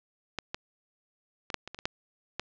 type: clicks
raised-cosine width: 0.2 ms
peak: -14 / -15 / -19 / -9 / -22 / -22 / -24 / -10 / -14 dBFS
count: 9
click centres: 0.387 / 0.545 / 1.502 / 1.543 / 1.676 / 1.746 / 1.789 / 1.855 / 2.396 s
effects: low-pass 5000 Hz 12 dB/octave